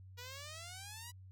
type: exponential sweep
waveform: 5% pulse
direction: up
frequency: 475.5 to 989 Hz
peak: -36 dBFS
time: 0.17-1.12 s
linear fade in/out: 20 ms
effects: added 94 Hz sine -52 dBFS peak until 1.31 s